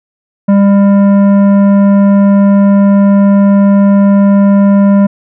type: tone with tanh clipping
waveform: sine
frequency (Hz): 199.6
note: G3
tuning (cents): +32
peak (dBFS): -5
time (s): 0.48-5.07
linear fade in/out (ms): 10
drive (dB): 12
effects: none